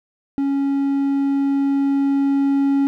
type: tone with level ramp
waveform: triangle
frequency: 277.2 Hz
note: C#4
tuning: in tune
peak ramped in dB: -15 to -12 dBFS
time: 0.38-2.87 s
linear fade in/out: 0 ms
effects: none